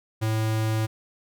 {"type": "tone", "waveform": "square", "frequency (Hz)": 110, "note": "A2", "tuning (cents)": 0, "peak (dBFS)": -23, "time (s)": [0.21, 0.87], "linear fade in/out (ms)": 20, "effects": []}